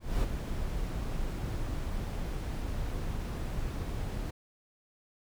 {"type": "noise with ADSR envelope", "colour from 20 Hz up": "brown", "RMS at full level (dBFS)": -27, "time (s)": [0, 4.31], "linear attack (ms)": 230, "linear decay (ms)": 21, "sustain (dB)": -7, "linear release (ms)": 11, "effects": []}